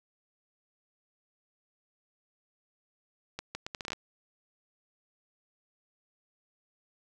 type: accelerating click train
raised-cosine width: 0.2 ms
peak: -19 dBFS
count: 10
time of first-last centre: 3.39-3.932 s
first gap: 160 ms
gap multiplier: 0.72
effects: none